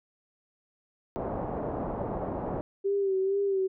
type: low-pass noise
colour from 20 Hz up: white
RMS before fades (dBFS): -33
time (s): 1.16-2.61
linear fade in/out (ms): 0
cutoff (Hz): 800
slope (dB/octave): 24
type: tone with vibrato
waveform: sine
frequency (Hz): 390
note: G4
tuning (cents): -9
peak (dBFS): -24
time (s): 2.84-3.68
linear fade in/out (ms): 20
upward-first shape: sine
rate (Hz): 2.2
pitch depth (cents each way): 50
effects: none